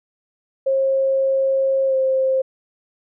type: tone with pitch glide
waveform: sine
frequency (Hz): 537 to 527.5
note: C5 to C5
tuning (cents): +45 to +14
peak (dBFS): -15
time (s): 0.66-2.42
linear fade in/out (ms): 10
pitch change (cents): -31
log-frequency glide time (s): 1.87-1.95
effects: none